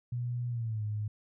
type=tone with pitch glide; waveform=sine; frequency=121.6 to 105.86 Hz; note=B2 to G#2; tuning=-26 to +34 cents; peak=-31 dBFS; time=0.12-1.08 s; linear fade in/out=5 ms; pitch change=-240 cents; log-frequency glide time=0.49-0.83 s; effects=none